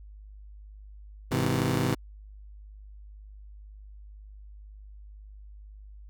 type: chord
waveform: 20% pulse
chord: Ab augmented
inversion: none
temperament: just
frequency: 103.83 / 129.78 / 162.23 Hz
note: Ab2 / C3 / E3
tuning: 0 / -14 / -27 cents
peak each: -26 / -22 / -25 dBFS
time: 1.31-1.95 s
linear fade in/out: 10 ms
effects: added 51 Hz sine -44 dBFS peak until 6.09 s